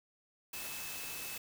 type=tone in noise; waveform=sine; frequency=2608 Hz; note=E7; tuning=19 cents flat; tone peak=-48 dBFS; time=0.53-1.38 s; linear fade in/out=5 ms; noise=white; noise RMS=-43 dBFS; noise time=0.53-1.38 s; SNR=-8 dB; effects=none